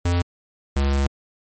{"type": "tone pair in turn", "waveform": "square", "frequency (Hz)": [87.31, 69.15], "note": ["F2", "C#2"], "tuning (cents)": [0, -4], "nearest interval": "major third", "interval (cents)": 404, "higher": "first", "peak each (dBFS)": -18, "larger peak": "neither", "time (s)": [[0.05, 0.22], [0.76, 1.07]], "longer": "second", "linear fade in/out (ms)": 5, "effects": ["MP3 32 kbps"]}